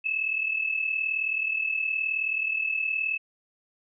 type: tone pair together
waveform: sine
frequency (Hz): 2602 / 2641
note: E7 / E7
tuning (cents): -23 / +3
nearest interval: unison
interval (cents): 26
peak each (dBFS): -26 / -31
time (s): 0.04-3.18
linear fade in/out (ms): 20
effects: none